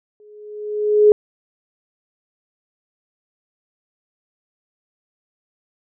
sine tone with exponential growth, 420.3 Hz, G#4, 21 cents sharp, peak -5 dBFS, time 0.2-1.12 s, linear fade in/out 1 ms, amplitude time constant 200 ms, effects none

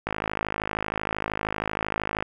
click train, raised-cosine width 0.5 ms, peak -11 dBFS, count 115, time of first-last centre 0.07-2.225 s, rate 52.9 Hz, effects 8-bit

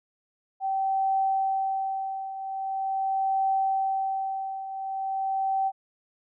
sine tone with tremolo, 773 Hz, G5, 24 cents flat, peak -21 dBFS, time 0.6-5.72 s, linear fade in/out 50 ms, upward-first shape triangle, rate 0.43 Hz, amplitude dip 75%, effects none

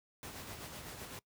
pink noise with tremolo, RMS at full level -45 dBFS, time 0.23-1.19 s, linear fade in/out 0 ms, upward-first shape sine, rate 7.9 Hz, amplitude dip 40%, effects noise-tail reverb RT60 0.1 s tail -22 dB re dry + high-pass 60 Hz 12 dB/octave

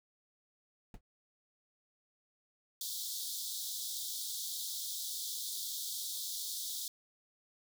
brown noise with exponential decay, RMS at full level -39 dBFS, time 0.94-1.01 s, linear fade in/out 2 ms, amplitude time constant 15 ms
pink high-pass noise, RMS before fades -40 dBFS, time 2.81-6.88 s, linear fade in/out 2 ms, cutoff 3400 Hz, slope 96 dB/octave
effects none

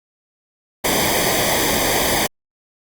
pink noise with comb filter, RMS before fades -18 dBFS, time 0.84-2.27 s, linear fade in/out 10 ms, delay 0.73 ms, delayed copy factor -0.8, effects Opus 48 kbps

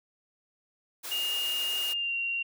white high-pass noise, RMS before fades -38 dBFS, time 1.03-1.94 s, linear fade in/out 20 ms, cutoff 330 Hz, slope 24 dB/octave
sine tone with pitch glide, 2839 to 2758 Hz, F7 to F7, +28 to -22 cents, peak -28 dBFS, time 1.11-2.43 s, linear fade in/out 10 ms, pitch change -50 cents, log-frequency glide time 1.88-2.14 s
effects none

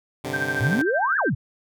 10% pulse chord, G suspended fourth, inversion none, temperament just, 98 / 130.67 / 147 Hz, G2 / C3 / D3, 0 / -2 / +2 cents, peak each -28 / -23 / -24 dBFS, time 0.24-0.82 s, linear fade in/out 5 ms
sine tone with tremolo, 1568 Hz, G6, in tune, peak -21 dBFS, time 0.33-1.3 s, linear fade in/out 10 ms, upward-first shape sine, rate 13 Hz, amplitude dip 75%
sine exponential two-way sweep, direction up then down, 100 to 1760 to 100 Hz, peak -20 dBFS, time 0.6-1.35 s, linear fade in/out 10 ms, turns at 1.17 s
effects none

